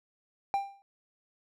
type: tone with exponential decay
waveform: triangle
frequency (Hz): 793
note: G5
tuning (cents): +20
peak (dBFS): -21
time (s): 0.54-0.82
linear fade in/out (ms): 0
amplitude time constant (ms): 60
effects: none